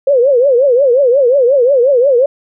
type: tone with vibrato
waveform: sine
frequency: 520 Hz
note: C5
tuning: 11 cents flat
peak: -6 dBFS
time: 0.07-2.26 s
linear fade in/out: 5 ms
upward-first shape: triangle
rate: 5.6 Hz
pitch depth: 210 cents each way
effects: none